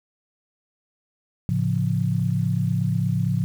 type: chord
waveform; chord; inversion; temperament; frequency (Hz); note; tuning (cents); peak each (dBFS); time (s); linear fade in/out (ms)
sine; A augmented; none; equal; 110 / 138.59 / 174.61; A2 / C#3 / E#3; 0 / 0 / 0; -24; 1.49-3.44; 0
effects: 8-bit